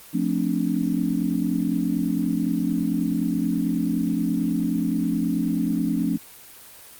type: chord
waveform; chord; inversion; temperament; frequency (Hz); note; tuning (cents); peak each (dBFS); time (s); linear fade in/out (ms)
sine; D minor seventh; first; just; 176.2 / 220.2 / 264.3 / 293.7; F3 / A3 / C4 / D4; +16 / +2 / +18 / 0; -26; 0.13-6.18; 20
effects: white hiss -45 dBFS RMS until 6.99 s + Opus 24 kbps